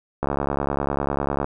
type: click train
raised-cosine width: 1 ms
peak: -9 dBFS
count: 86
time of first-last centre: 0.23-1.444 s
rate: 70 Hz
effects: none